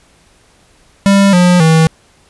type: tone with pitch steps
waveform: square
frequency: 197.9 / 178.36 / 160.74 Hz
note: G3 / F3 / E3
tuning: +17 / +37 / -43 cents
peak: -6 dBFS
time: 1.06-1.87 s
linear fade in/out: 0 ms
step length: 270 ms
effects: pink hiss -49 dBFS RMS until 2.29 s + resampled to 24000 Hz